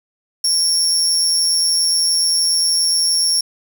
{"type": "tone with amplitude modulation", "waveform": "30% pulse", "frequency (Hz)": 5490, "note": "F8", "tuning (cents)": -31, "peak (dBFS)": -7, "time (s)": [0.44, 3.41], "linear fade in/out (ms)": 5, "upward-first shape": "sine", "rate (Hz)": 167, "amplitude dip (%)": 60, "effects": ["7-bit"]}